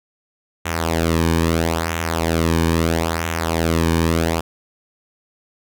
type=tone with flanger; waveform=sawtooth; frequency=82.41 Hz; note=E2; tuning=in tune; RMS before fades=-19 dBFS; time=0.65-4.41 s; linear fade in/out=10 ms; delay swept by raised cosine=0.21 to 1.51 ms; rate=0.76 Hz; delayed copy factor=-0.7; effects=none